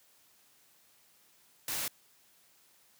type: noise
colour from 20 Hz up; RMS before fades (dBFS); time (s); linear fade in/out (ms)
white; -35; 1.68-1.88; 2
effects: white hiss -65 dBFS RMS until 2.99 s + high-pass 80 Hz 12 dB/octave